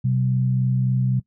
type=tone pair together; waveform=sine; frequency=127.88 / 191.6 Hz; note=C3 / G3; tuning=-39 / -39 cents; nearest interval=perfect fifth; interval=700 cents; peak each=-18 / -26 dBFS; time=0.04-1.2 s; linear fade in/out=10 ms; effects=noise-tail reverb RT60 0.1 s tail -17 dB re dry

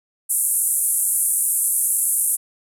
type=band-pass noise; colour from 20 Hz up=pink; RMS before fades=-20 dBFS; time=0.29-2.37 s; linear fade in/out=20 ms; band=8700 to 12000 Hz; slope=48 dB/octave; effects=none

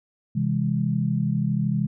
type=chord; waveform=sine; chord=C augmented; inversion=none; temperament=just; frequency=130.81 / 163.52 / 204.4 Hz; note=C3 / E3 / G#3; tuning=0 / -14 / -27 cents; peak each=-25 dBFS; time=0.35-1.87 s; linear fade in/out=10 ms; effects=none

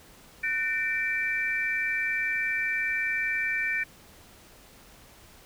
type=tone cluster; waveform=sine; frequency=1504 / 1810 / 2335 Hz; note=F#6 / A6 / D7; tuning=+28 / +48 / -11 cents; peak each=-36 / -29 / -28 dBFS; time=0.43-3.84 s; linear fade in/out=10 ms; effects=pink hiss -53 dBFS RMS until 5.45 s

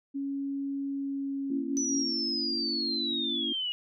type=tone with pitch glide; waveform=sine; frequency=277.2 to 274.8 Hz; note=C#4 to C#4; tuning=0 to -15 cents; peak=-30 dBFS; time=0.14-2.11 s; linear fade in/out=20 ms; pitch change=-15 cents; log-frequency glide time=0.86-1.54 s
type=chord; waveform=sine; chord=A# diminished; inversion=none; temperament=just; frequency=233.1 / 279.7 / 335.6 Hz; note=A#3 / C#4 / E4; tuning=0 / +16 / +31 cents; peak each=-37 dBFS; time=1.5-3.53 s; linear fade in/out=5 ms
type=linear sweep; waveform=sine; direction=down; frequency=6000 to 2868 Hz; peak=-29 dBFS; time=1.77-3.72 s; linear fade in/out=0 ms
effects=none

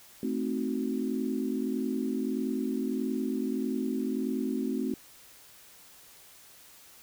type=chord; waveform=sine; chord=A diminished seventh; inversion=none; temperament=equal; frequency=220 / 261.6 / 311.1 / 370 Hz; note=A3 / C4 / Eb4 / Gb4; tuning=0 / 0 / 0 / 0 cents; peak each=-33 / -31 / -37 / -36 dBFS; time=0.23-4.94 s; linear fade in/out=2 ms; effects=white hiss -54 dBFS RMS until 7.02 s

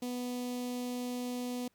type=tone with notch filter; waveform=sawtooth; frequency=246.9 Hz; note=B3; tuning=in tune; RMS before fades=-37 dBFS; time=0.02-1.68 s; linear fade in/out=5 ms; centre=1500 Hz; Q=0.64; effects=pink hiss -74 dBFS RMS until 1.74 s

